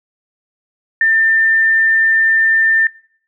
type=tone; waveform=sine; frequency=1794 Hz; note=A6; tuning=33 cents sharp; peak=-9 dBFS; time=1.01-2.87 s; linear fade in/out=2 ms; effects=noise-tail reverb RT60 0.6 s tail -24 dB re dry